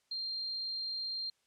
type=tone; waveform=sine; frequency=4186 Hz; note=C8; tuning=in tune; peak=-35 dBFS; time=0.11-1.3 s; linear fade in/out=5 ms; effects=white hiss -75 dBFS RMS until 1.46 s + low-pass 8000 Hz 12 dB/octave